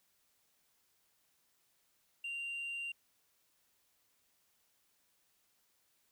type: tone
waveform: sine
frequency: 2774 Hz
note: F7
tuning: 12 cents flat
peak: -36 dBFS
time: 2.24-2.92 s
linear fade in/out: 5 ms
effects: tanh soft clip ceiling -37 dBFS + white hiss -75 dBFS RMS until 6.11 s